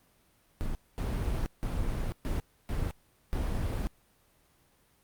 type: noise bursts at uneven times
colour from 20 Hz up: brown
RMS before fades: -31 dBFS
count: 6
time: 0.61-0.75 / 0.98-1.46 / 1.63-2.12 / 2.25-2.4 / 2.69-2.91 / 3.33-3.87 s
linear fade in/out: 0 ms
effects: pink hiss -66 dBFS RMS until 5.03 s + Opus 32 kbps